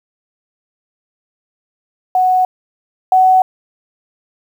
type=tone pair in turn; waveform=sine; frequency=740 / 748.2 Hz; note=F#5 / F#5; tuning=0 / +19 cents; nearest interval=unison; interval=19 cents; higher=second; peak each=-9 / -6 dBFS; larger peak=second; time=2.15-2.45 / 3.12-3.42 s; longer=neither; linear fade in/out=2 ms; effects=7-bit